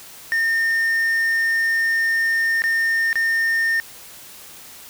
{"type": "tone with dropouts", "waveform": "triangle", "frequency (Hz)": 1820, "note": "A#6", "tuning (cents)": -42, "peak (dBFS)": -15, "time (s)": [0.32, 3.8], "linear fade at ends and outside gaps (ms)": 0, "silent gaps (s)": [[2.62, 2.639], [3.129, 3.156]], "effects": ["white hiss -41 dBFS RMS until 4.89 s"]}